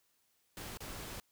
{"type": "noise with dropouts", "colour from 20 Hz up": "pink", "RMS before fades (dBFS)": -45, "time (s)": [0.57, 1.2], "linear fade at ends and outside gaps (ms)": 1, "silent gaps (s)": [0.773, 0.805], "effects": ["white hiss -75 dBFS RMS until 1.31 s"]}